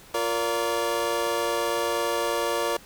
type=chord; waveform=25% pulse; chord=Bb major; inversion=second; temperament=equal with one note detuned; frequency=349.2 / 466.2 / 574.9 Hz; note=F4 / Bb4 / D5; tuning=0 / 0 / -37 cents; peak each=-27 / -24 / -24 dBFS; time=0.14-2.77 s; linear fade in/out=5 ms; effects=pink hiss -49 dBFS RMS until 2.85 s